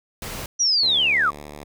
pink noise, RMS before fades -32 dBFS, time 0.22-0.46 s, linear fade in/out 2 ms
sine linear sweep, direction down, 5920 to 1064 Hz, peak -16 dBFS, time 0.59-1.31 s, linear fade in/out 20 ms
5% pulse tone with pitch glide, 72 to 73.9 Hz, D2 to D2, -34 to +11 cents, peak -25 dBFS, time 0.82-1.64 s, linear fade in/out 5 ms, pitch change +45 cents, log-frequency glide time 1.1-1.42 s
effects none

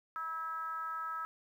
sine tone with frequency modulation, 1300 Hz, E6, 24 cents flat, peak -36 dBFS, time 0.16-1.25 s, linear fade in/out 0 ms, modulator 332 Hz, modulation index 0.59, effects 11-bit

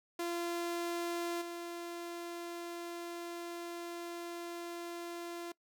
sawtooth tone with level steps, 343.5 Hz, F4, 29 cents flat, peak -31 / -37 dBFS, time 0.19-5.52 s, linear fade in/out 5 ms, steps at 1.41 s, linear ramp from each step 10 ms, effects noise-tail reverb RT60 0.1 s tail -22 dB re dry

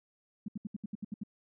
sine tone bursts, 207.7 Hz, G#3, in tune, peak -34 dBFS, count 9, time 0.46-1.235 s, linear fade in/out 5 ms, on 23 ms, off 71 ms, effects none

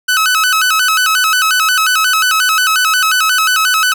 sawtooth tone with vibrato, 1389 Hz, F6, 10 cents flat, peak -6 dBFS, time 0.08-3.94 s, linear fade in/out 10 ms, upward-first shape square, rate 5.6 Hz, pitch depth 130 cents each way, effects none

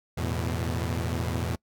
sawtooth chord, E suspended fourth, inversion none, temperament equal with one note detuned, 83.85 / 110 / 123.47 Hz, E2 / A2 / B2, +30 / 0 / 0 cents, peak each -26 / -29 / -29 dBFS, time 0.17-1.56 s, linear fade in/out 10 ms, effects noise-tail reverb RT60 0.1 s tail -25 dB re dry

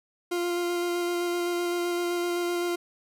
40% pulse tone with vibrato, 349.2 Hz, F4, in tune, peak -25 dBFS, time 0.31-2.76 s, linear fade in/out 10 ms, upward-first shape square, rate 7.8 Hz, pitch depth 9 cents each way, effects none

